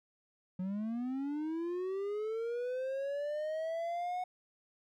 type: linear sweep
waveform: triangle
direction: up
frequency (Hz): 179.9 to 735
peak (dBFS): -32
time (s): 0.59-4.24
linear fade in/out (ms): 5
effects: none